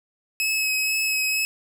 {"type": "tone with vibrato", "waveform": "sawtooth", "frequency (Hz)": 2568, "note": "E7", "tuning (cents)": -46, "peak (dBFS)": -18, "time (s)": [0.4, 1.45], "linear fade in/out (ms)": 0, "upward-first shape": "sine", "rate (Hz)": 2.1, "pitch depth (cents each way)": 15, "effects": []}